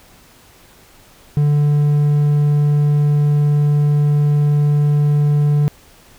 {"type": "tone", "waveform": "triangle", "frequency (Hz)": 146.83, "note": "D3", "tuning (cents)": 0, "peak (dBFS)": -9, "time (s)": [1.37, 5.68], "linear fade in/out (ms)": 0, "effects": ["pink hiss -47 dBFS RMS until 6.18 s"]}